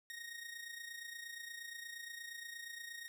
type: tone with amplitude modulation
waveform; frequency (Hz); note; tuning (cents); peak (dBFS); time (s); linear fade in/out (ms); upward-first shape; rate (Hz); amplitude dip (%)
sawtooth; 1864.7; A#6; 0; -40; 0.1-3.08; 0; sine; 28.5; 60
effects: none